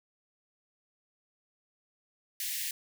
white high-pass noise, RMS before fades -35 dBFS, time 2.4-2.71 s, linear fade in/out 2 ms, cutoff 1700 Hz, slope 96 dB/octave, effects none

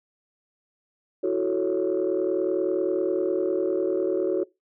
sine chord, F# minor seventh, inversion third, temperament equal, 329.6 / 370 / 440 / 554.4 Hz, E4 / F#4 / A4 / C#5, 0 / 0 / 0 / 0 cents, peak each -28 / -23 / -28 / -28 dBFS, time 1.23-4.44 s, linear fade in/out 10 ms, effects noise-tail reverb RT60 0.2 s tail -21 dB re dry + tanh soft clip ceiling -15 dBFS

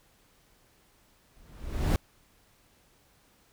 brown noise with exponential growth, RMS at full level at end -19 dBFS, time 1.36-1.96 s, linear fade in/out 1 ms, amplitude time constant 130 ms, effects pink hiss -64 dBFS RMS until 3.52 s

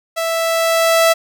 sawtooth tone with level ramp, 659.3 Hz, E5, in tune, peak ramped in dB -14 to -5 dBFS, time 0.16-1.14 s, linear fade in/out 20 ms, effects none

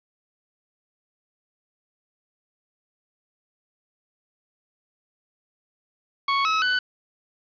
sawtooth tone with pitch steps, 1108.7 / 1288.4 / 1497.1 Hz, C#6 / E6 / F#6, 0 / -40 / +20 cents, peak -16 dBFS, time 6.28-6.79 s, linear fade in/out 5 ms, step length 170 ms, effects resampled to 11025 Hz + 7-bit

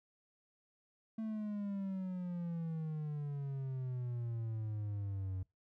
triangle exponential sweep, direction down, 223.1 to 92.5 Hz, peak -35 dBFS, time 1.18-5.43 s, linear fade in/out 5 ms, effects noise-tail reverb RT60 0.2 s tail -23 dB re dry

